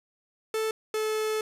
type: tone pair in turn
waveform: 45% pulse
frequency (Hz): 439.4 / 433.4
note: A4 / A4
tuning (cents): -2 / -26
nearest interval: unison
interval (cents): 24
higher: first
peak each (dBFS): -26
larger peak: neither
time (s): 0.54-0.71 / 0.94-1.41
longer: second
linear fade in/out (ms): 2
effects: resampled to 32000 Hz + 9-bit